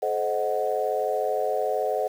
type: chord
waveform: sine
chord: A diminished seventh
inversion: none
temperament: equal with one note detuned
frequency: 430 / 523.3 / 622.3 / 740 Hz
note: A4 / C5 / Eb5 / Gb5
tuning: -40 / 0 / 0 / 0 cents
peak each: -28 dBFS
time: 0.02-2.08 s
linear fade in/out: 10 ms
effects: tanh soft clip ceiling -12 dBFS + 8-bit